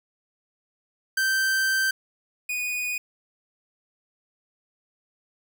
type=tone pair in turn; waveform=45% pulse; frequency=1558 / 2473 Hz; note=G6 / D#7; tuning=-11 / -11 cents; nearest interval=minor sixth; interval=800 cents; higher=second; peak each=-21 / -26 dBFS; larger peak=first; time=1.17-1.91 / 2.49-2.98 s; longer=first; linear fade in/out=5 ms; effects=none